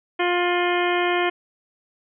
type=harmonic tone with a mistuned harmonic; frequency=353.2 Hz; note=F4; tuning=20 cents sharp; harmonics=1 / 2 / 3 / 4 / 5 / 6 / 7 / 8 / 9; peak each=-22 / -25 / -28 / -31 / -29 / -29 / -31 / -35 / -35 dBFS; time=0.19-1.3 s; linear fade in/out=10 ms; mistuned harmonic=8; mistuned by=+78 cents; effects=none